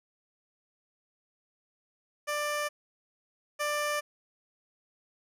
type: tone pair in turn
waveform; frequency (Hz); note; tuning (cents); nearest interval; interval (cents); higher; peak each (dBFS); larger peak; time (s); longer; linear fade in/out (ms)
15% pulse; 592 / 592; D5 / D5; +14 / +14; unison; 0; neither; -23 / -22; second; 2.27-2.69 / 3.59-4.01; neither; 20
effects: resampled to 32000 Hz